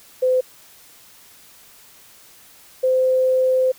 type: tone pair in turn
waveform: sine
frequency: 511 / 516 Hz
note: C5 / C5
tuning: -41 / -24 cents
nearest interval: unison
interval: 17 cents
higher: second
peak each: -14 dBFS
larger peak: neither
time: 0.22-0.41 / 2.83-3.72 s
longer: second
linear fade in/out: 10 ms
effects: white hiss -48 dBFS RMS until 3.78 s